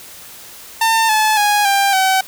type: tone with pitch steps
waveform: sawtooth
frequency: 901 / 863.8 / 828.1 / 793.9 / 761.2 Hz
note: A5 / A5 / G#5 / G5 / F#5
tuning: +41 / -32 / -5 / +22 / +49 cents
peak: -8 dBFS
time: 0.81-2.21 s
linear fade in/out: 5 ms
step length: 280 ms
effects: white hiss -37 dBFS RMS until 2.27 s